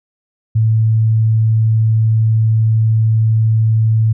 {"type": "tone", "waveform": "sine", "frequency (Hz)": 110.9, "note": "A2", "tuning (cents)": 14, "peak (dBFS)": -9, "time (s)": [0.55, 4.13], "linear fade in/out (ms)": 10, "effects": []}